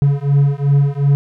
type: beating tone pair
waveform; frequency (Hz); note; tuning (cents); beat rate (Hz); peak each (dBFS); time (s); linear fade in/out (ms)
triangle; 140 / 142.7; C#3 / D3; +18 / -49; 2.7; -12; 0.02-1.15; 0
effects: none